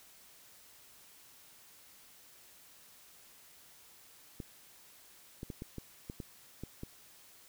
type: clicks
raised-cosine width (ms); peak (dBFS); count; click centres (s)
3; -28; 9; 4.402 / 5.431 / 5.502 / 5.621 / 5.783 / 6.099 / 6.202 / 6.636 / 6.834
effects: white hiss -59 dBFS RMS until 7.48 s